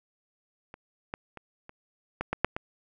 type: clicks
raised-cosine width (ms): 0.5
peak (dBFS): -28 / -18 / -27 / -29 / -15 / -13 / -6 / -17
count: 8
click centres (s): 0.741 / 1.139 / 1.373 / 1.694 / 2.21 / 2.33 / 2.446 / 2.565
effects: none